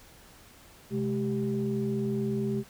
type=tone cluster; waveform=sine; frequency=131.1 / 211.1 / 391.1 Hz; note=C3 / G#3 / G4; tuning=+4 / +29 / -4 cents; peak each=-32 / -29 / -31 dBFS; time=0.9-2.64 s; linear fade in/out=50 ms; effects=tanh soft clip ceiling -19 dBFS + pink hiss -54 dBFS RMS until 2.69 s